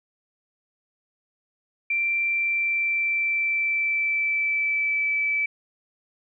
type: tone with pitch glide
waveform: sine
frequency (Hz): 2355 to 2309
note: D7 to D7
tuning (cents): +4 to -30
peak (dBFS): -21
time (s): 1.9-5.46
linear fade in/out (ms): 5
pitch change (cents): -34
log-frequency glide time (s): 2.25-5.1
effects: none